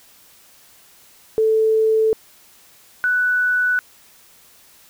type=tone pair in turn; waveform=sine; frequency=440 / 1485.1 Hz; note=A4 / F#6; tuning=0 / +6 cents; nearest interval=octave + major sixth; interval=2106 cents; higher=second; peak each=-13 / -15 dBFS; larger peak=first; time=1.38-2.13 / 3.04-3.79 s; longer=neither; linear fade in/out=0 ms; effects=white hiss -50 dBFS RMS until 4.89 s